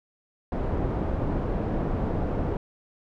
pink low-pass noise, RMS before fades -27 dBFS, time 0.52-2.57 s, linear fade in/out 2 ms, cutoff 680 Hz, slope 12 dB/octave, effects none

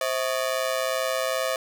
sawtooth ring-modulated tone, 587.3 Hz, D5, in tune, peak -17 dBFS, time 0.01-1.56 s, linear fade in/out 2 ms, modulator 61.2 Hz, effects none

